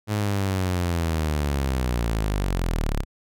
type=linear sweep; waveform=sawtooth; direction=down; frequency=106.9 to 32.7 Hz; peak=-18 dBFS; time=0.07-3.05 s; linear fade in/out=50 ms; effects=none